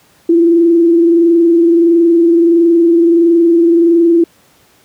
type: tone with frequency modulation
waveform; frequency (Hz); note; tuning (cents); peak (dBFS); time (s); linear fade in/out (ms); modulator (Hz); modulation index
sine; 337.3; E4; +40; -5; 0.29-4.24; 5; 21.5; 0.37
effects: pink hiss -49 dBFS RMS until 4.84 s + high-pass 100 Hz 12 dB/octave